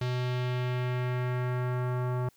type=tone with low-pass filter sweep; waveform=square; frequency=125 Hz; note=B2; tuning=21 cents sharp; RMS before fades=-30 dBFS; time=0.01-2.29 s; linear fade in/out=5 ms; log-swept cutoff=4200 to 1100 Hz; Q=1.4; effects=white hiss -65 dBFS RMS until 2.36 s